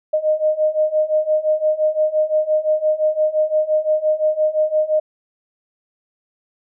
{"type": "beating tone pair", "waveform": "sine", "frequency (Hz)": [614, 619.8], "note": ["D#5", "D#5"], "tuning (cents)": [-23, -7], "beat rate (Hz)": 5.8, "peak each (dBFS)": [-19, -17], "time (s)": [0.13, 5], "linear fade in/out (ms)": 10, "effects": []}